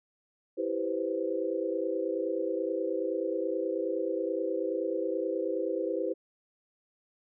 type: chord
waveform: sine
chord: C major seventh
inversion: first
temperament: equal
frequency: 329.6 / 392 / 493.9 / 523.3 Hz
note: E4 / G4 / B4 / C5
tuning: 0 / 0 / 0 / 0 cents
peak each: -34 dBFS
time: 0.57-6.14 s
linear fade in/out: 20 ms
effects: none